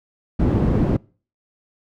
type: low-pass noise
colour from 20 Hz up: white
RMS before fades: -18 dBFS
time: 0.39-0.97 s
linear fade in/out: 10 ms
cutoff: 260 Hz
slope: 12 dB/octave
effects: noise-tail reverb RT60 0.4 s tail -25 dB re dry